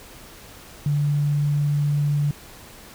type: tone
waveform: sine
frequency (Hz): 145.7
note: D3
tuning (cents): -13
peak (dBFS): -18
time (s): 0.86-2.31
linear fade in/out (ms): 2
effects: pink hiss -44 dBFS RMS until 2.94 s